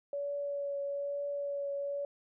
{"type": "tone with vibrato", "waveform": "sine", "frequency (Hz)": 567, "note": "C#5", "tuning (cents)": 39, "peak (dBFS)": -33, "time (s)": [0.13, 2.05], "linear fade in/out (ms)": 2, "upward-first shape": "triangle", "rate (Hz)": 1.1, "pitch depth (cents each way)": 15, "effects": []}